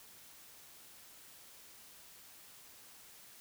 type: silence
effects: white hiss -57 dBFS RMS until 3.4 s